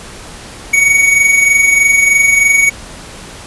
square tone with amplitude modulation, 2240 Hz, C#7, 18 cents sharp, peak -5 dBFS, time 0.73-2.7 s, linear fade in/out 10 ms, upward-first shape sine, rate 23.2 Hz, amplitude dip 50%, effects pink hiss -31 dBFS RMS until 3.46 s + resampled to 24000 Hz

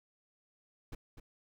brown noise with echo, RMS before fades -41 dBFS, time 0.92-0.95 s, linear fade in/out 5 ms, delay 250 ms, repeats 1, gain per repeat -8 dB, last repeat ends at 1.2 s, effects none

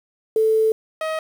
sine / sawtooth tone pair in turn, 440 / 632.9 Hz, A4 / D#5, 0 / +29 cents, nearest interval tritone, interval 629 cents, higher second, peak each -14 / -18 dBFS, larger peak first, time 0.36-0.72 / 1.01-1.19 s, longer first, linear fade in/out 2 ms, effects low-pass 3000 Hz 12 dB/octave + 7-bit

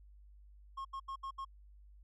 triangle tone bursts at uneven times, 1081 Hz, C#6, 44 cents flat, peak -37 dBFS, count 5, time 0.77-0.85 / 0.93-1 / 1.08-1.16 / 1.23-1.31 / 1.38-1.45 s, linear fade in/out 10 ms, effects added 50 Hz sine -55 dBFS peak until 2.03 s + MP3 48 kbps

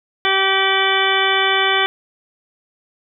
harmonic tone with a mistuned harmonic, 386.4 Hz, G4, 25 cents flat, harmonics 1 / 2 / 3 / 4 / 5 / 6 / 8 / 9, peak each -22 / -22 / -22 / -22 / -22 / -22 / -22 / -22 dBFS, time 0.25-1.86 s, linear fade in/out 0 ms, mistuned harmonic 8, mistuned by -40 cents, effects none

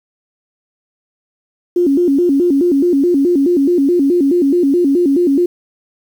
sine tone with vibrato, 312.5 Hz, D#4, 8 cents sharp, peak -9 dBFS, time 1.76-5.46 s, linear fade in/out 5 ms, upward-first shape square, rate 4.7 Hz, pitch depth 210 cents each way, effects 7-bit

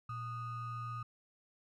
triangle ring-modulated tone, 677 Hz, E5, 46 cents sharp, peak -34 dBFS, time 0.09-1.03 s, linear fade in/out 5 ms, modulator 560 Hz, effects none

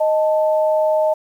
sine tone pair together, 622.3 / 880.1 Hz, D#5 / A5, 0 / 0 cents, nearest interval tritone, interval 600 cents, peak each -14 / -22 dBFS, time 0-1.14 s, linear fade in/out 10 ms, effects 8-bit

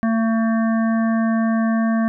harmonic tone, 225.1 Hz, A3, 40 cents sharp, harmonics 1 / 3 / 5 / 7 / 8, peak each -16 / -26 / -30 / -33 / -34 dBFS, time 0.03-2.08 s, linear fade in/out 0 ms, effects none

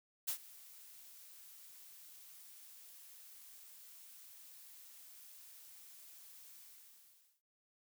blue noise with ADSR envelope, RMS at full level -36 dBFS, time 0.27-7.42 s, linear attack 16 ms, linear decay 88 ms, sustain -21 dB, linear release 840 ms, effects none

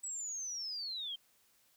sine linear sweep, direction down, 7902 to 3112 Hz, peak -38 dBFS, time 0.03-1.16 s, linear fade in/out 10 ms, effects white hiss -70 dBFS RMS until 1.76 s

